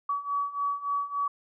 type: beating tone pair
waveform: sine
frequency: 1136 / 1139.5 Hz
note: C#6 / C#6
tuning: +42 / +47 cents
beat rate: 3.5 Hz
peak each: -32 / -29 dBFS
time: 0.09-1.28 s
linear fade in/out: 5 ms
effects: none